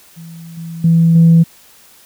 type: tone with level steps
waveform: sine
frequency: 165.7 Hz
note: E3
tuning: 9 cents sharp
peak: -30 / -24 / -6 / -3 dBFS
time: 0.16-1.44 s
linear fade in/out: 20 ms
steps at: 0.57 / 0.84 / 1.15 s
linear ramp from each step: 5 ms
effects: tanh soft clip ceiling -1 dBFS + white hiss -45 dBFS RMS until 2.05 s